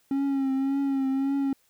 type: tone with vibrato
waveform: triangle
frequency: 271.9 Hz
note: C#4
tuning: 33 cents flat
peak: -21 dBFS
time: 0.11-1.53 s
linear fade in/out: 2 ms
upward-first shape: triangle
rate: 1.8 Hz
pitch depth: 45 cents each way
effects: white hiss -66 dBFS RMS until 1.69 s